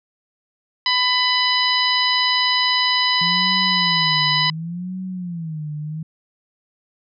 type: harmonic tone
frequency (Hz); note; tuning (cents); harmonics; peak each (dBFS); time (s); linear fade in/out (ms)
998; B5; +18; 1 / 2 / 3 / 4 / 5; -22 / -22 / -22 / -22 / -22; 0.86-4.5; 2
type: tone with vibrato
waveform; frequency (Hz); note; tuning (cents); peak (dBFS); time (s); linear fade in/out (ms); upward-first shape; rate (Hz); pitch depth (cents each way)
sine; 167.4; E3; +27; -25; 3.21-6.03; 5; sine; 0.69; 190
effects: none